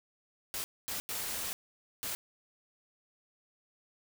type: noise bursts at uneven times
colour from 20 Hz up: white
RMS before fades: -37 dBFS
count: 4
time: 0.54-0.64 / 0.88-1 / 1.09-1.53 / 2.03-2.15 s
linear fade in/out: 0 ms
effects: none